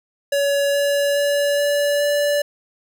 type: tone with pitch steps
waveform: square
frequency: 565 / 568.9 / 572.9 / 576.9 / 580.9 Hz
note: C#5 / C#5 / D5 / D5 / D5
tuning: +33 / +45 / -43 / -31 / -19 cents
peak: -17 dBFS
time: 0.32-2.42 s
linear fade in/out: 5 ms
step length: 420 ms
effects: none